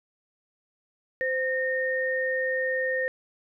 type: tone pair together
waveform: sine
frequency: 517.7 / 1839 Hz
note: C5 / A#6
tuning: -18 / -24 cents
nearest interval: octave + minor seventh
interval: 2194 cents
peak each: -27 dBFS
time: 1.21-3.08 s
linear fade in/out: 0 ms
effects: none